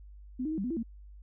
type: tone with pitch steps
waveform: sine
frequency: 253.8 / 310 / 317.8 / 195.9 / 248.6 / 331.4 / 229 Hz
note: B3 / D#4 / D#4 / G3 / B3 / E4 / A#3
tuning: +47 / -6 / +37 / -1 / +12 / +9 / -31 cents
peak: -30 dBFS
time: 0.39-0.831 s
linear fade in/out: 10 ms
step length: 63 ms
effects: added 50 Hz sine -47 dBFS peak until 1.22 s